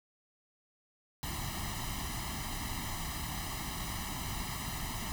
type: noise with comb filter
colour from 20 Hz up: pink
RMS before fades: -38 dBFS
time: 1.23-5.12 s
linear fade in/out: 0 ms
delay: 1 ms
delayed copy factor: +0.85
effects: none